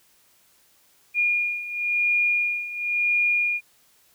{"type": "beating tone pair", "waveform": "sine", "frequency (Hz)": [2426, 2426.96], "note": ["D#7", "D#7"], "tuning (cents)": [-44, -44], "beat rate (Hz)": 0.96, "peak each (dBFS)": [-26, -22], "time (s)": [1.14, 3.61], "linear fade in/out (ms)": 50, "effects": ["white hiss -60 dBFS RMS until 4.14 s"]}